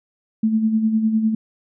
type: tone with tremolo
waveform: sine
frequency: 220 Hz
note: A3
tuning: in tune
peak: -13 dBFS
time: 0.43-1.35 s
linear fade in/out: 5 ms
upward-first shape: sine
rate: 9.9 Hz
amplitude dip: 55%
effects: none